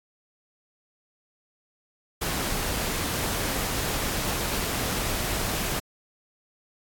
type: noise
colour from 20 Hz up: pink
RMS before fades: -28 dBFS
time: 2.21-5.8 s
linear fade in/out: 10 ms
effects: AAC 64 kbps